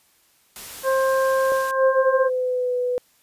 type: noise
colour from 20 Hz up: white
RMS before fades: -37 dBFS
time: 0.56-1.71 s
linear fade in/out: 0 ms
type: harmonic tone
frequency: 530 Hz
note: C5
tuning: 22 cents sharp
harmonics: 1 / 2 / 3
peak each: -18 / -24 / -28 dBFS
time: 0.83-2.3 s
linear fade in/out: 50 ms
type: tone with pitch glide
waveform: sine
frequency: 531 to 495.4 Hz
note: C5 to B4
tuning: +25 to +5 cents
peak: -20 dBFS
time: 1.52-2.98 s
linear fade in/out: 0 ms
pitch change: -120 cents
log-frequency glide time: 1.67-2.75 s
effects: white hiss -60 dBFS RMS until 3.22 s + resampled to 32000 Hz